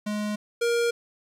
square tone pair in turn, 209.7 / 470.8 Hz, G#3 / A#4, +17 / +17 cents, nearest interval octave + major second, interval 1400 cents, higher second, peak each -27 / -22 dBFS, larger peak second, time 0.06-0.36 / 0.61-0.91 s, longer neither, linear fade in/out 10 ms, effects low-pass 11000 Hz 12 dB/octave + 10-bit

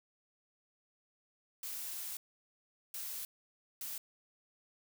blue noise bursts at uneven times, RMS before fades -42 dBFS, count 3, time 1.63-2.17 / 2.94-3.25 / 3.81-3.98 s, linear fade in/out 2 ms, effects none

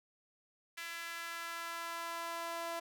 sawtooth tone with high-pass filter sweep, 336 Hz, E4, 33 cents sharp, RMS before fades -42 dBFS, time 0.77-2.8 s, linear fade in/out 10 ms, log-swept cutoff 1900 to 730 Hz, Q 1.9, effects none

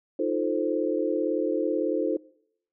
sine chord, F dominant seventh, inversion third, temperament equal, 311.1 / 349.2 / 440 / 523.3 Hz, Eb4 / F4 / A4 / C5, 0 / 0 / 0 / 0 cents, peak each -29 dBFS, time 0.19-2.17 s, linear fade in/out 5 ms, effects noise-tail reverb RT60 0.7 s tail -22 dB re dry

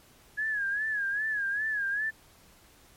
sine tone with vibrato, 1674 Hz, G#6, 13 cents sharp, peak -27 dBFS, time 0.37-2.11 s, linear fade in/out 20 ms, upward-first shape sine, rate 2.5 Hz, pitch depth 95 cents each way, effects pink hiss -58 dBFS RMS until 2.96 s + MP3 64 kbps

